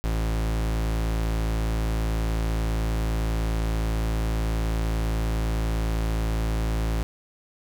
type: tone pair together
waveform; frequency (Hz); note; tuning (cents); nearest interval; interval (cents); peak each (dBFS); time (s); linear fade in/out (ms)
square; 54.89 / 110.2; A1 / A2; -3 / +3; octave; 1206; -24 / -34; 0.04-7.03; 0
effects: none